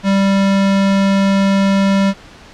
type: tone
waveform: square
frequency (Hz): 196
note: G3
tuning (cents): 0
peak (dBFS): -11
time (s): 0.03-2.14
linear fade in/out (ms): 50
effects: pink hiss -39 dBFS RMS until 2.53 s + low-pass 5000 Hz 12 dB/octave